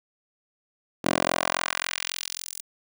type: tone with high-pass filter sweep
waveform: 10% pulse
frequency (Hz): 43.65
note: F1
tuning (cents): 0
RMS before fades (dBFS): -28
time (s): 1.04-2.61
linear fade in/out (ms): 10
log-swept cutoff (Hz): 310 to 8600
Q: 1.1
effects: none